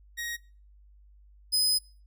sawtooth tone pair in turn, 1884 / 5030 Hz, A#6 / D#8, +18 / +18 cents, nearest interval octave + perfect fourth, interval 1700 cents, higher second, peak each -29 / -20 dBFS, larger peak second, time 0.17-0.37 / 1.52-1.79 s, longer second, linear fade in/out 20 ms, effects noise-tail reverb RT60 0.4 s tail -23 dB re dry + added 50 Hz sine -53 dBFS peak until 2.06 s

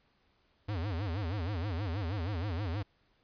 square tone with vibrato, 93 Hz, F#2, 9 cents sharp, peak -33 dBFS, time 0.68-2.83 s, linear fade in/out 10 ms, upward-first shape sine, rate 6.3 Hz, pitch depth 250 cents each way, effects pink hiss -71 dBFS RMS until 3.23 s + resampled to 11025 Hz

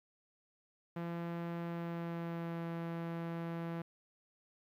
sawtooth tone with pitch glide, 170 to 167.56 Hz, F3 to E3, -46 to +29 cents, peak -34 dBFS, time 0.96-3.82 s, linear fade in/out 5 ms, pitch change -25 cents, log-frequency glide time 1.65-2.65 s, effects low-pass 2000 Hz 12 dB/octave + 12-bit

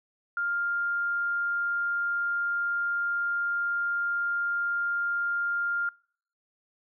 sine tone, 1401 Hz, F6, 5 cents sharp, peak -26 dBFS, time 0.37-5.89 s, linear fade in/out 2 ms, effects noise-tail reverb RT60 0.6 s tail -26 dB re dry

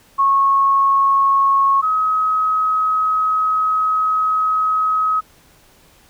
sine tone pair in turn, 1097 / 1272 Hz, C#6 / D#6, -18 / +38 cents, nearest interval minor third, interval 256 cents, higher second, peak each -11 / -14 dBFS, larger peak first, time 0.18-1.82 / 1.82-5.21 s, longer second, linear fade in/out 20 ms, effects pink hiss -51 dBFS RMS until 6.09 s

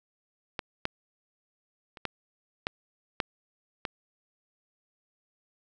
clicks, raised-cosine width 0.3 ms, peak -15 / -12 / -28 / -14 / -12 / -10 / -15 dBFS, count 7, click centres 0.592 / 0.854 / 1.972 / 2.053 / 2.669 / 3.202 / 3.852 s, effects none

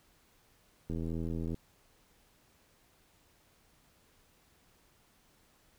click train, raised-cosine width 3 ms, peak -25 dBFS, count 54, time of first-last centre 0.9-1.544 s, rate 82.3 Hz, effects pink hiss -67 dBFS RMS until 5.78 s

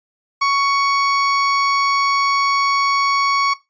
35% pulse tone, 1115 Hz, C#6, 10 cents sharp, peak -12 dBFS, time 0.41-3.54 s, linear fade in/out 10 ms, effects noise-tail reverb RT60 0.2 s tail -17 dB re dry + resampled to 16000 Hz

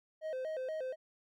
triangle tone with vibrato, 570 Hz, C#5, 48 cents sharp, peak -34 dBFS, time 0.21-0.96 s, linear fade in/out 50 ms, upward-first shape square, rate 4.2 Hz, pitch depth 170 cents each way, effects none

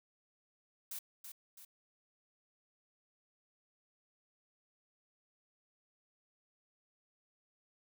blue noise with echo, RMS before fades -43 dBFS, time 0.91-0.99 s, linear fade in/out 5 ms, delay 330 ms, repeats 2, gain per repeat -6 dB, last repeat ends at 1.65 s, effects none

